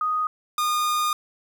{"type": "tone pair in turn", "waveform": ["sine", "45% pulse"], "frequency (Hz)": [1244.5, 1221], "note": ["D#6", "D#6"], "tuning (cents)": [0, -33], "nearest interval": "unison", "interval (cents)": 33, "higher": "first", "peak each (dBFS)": -21, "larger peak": "neither", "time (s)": [[0.01, 0.27], [0.58, 1.13]], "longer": "second", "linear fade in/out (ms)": 2, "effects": ["10-bit"]}